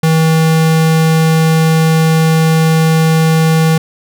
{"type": "tone", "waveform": "square", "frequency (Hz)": 160.5, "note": "E3", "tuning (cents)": -46, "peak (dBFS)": -8, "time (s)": [0.03, 3.78], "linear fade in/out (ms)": 5, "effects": []}